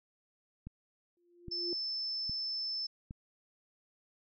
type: click train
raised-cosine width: 5 ms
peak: -31 dBFS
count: 4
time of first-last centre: 0.67-3.109 s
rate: 1.23 Hz
type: tone with exponential growth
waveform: sine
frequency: 348.3 Hz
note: F4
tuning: 5 cents flat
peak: -34 dBFS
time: 1.17-1.73 s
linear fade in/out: 1 ms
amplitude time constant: 120 ms
type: tone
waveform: sine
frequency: 5274 Hz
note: E8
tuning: in tune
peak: -34 dBFS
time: 1.51-2.87 s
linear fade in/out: 10 ms
effects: none